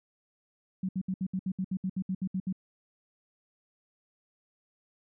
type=tone bursts; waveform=sine; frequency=187.7 Hz; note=F#3; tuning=25 cents sharp; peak=-28 dBFS; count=14; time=0.83-2.527 s; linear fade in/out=5 ms; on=59 ms; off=67 ms; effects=none